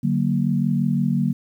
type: chord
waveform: sine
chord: D augmented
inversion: none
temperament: equal with one note detuned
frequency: 146.83 / 187.58 / 233.1 Hz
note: D3 / F#3 / A#3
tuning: 0 / +24 / 0 cents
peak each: -22 dBFS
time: 0.03-1.33 s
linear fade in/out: 10 ms
effects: 9-bit